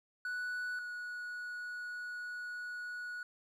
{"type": "tone pair in turn", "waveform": "triangle", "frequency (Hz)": [1479, 1462.9], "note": ["F#6", "F#6"], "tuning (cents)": [-1, -20], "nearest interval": "unison", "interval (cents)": 19, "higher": "first", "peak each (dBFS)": [-34, -38], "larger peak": "first", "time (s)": [[0.25, 0.79], [0.79, 3.23]], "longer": "second", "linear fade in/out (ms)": 2, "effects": []}